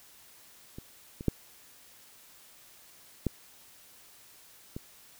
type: clicks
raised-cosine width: 3 ms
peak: -28 / -26 / -11 / -14 / -24 dBFS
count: 5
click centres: 0.785 / 1.209 / 1.283 / 3.267 / 4.765 s
effects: white hiss -56 dBFS RMS until 5.19 s